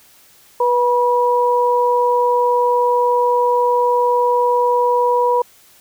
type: tone pair together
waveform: sine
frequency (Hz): 489.6 / 970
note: B4 / B5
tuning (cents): -15 / -31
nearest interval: octave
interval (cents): 1184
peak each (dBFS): -15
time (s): 0.6-5.42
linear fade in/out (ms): 5
effects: white hiss -49 dBFS RMS until 5.8 s